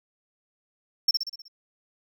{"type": "tone with echo", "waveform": "triangle", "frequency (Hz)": 5420, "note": "E8", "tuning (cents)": 47, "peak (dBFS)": -15, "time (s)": [1.08, 1.11], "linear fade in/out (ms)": 5, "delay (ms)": 62, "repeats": 6, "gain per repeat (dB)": -5, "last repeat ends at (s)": 1.482, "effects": []}